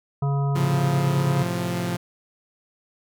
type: harmonic tone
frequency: 140 Hz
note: C#3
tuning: 18 cents sharp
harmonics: 1 / 3 / 5 / 7 / 9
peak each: -20 / -34 / -34 / -36 / -38 dBFS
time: 0.22-1.43 s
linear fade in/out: 5 ms
type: chord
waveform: sawtooth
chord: F major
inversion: first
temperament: equal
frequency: 110 / 130.81 / 174.61 Hz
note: A2 / C3 / F3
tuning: 0 / 0 / 0 cents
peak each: -27 / -27 / -22 dBFS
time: 0.55-1.97 s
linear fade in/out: 10 ms
effects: none